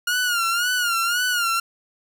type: tone with vibrato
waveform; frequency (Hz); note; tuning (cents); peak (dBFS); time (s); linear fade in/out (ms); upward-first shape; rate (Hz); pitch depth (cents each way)
sawtooth; 1421; F6; +30; -16; 0.07-1.6; 5; sine; 1.9; 89
effects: none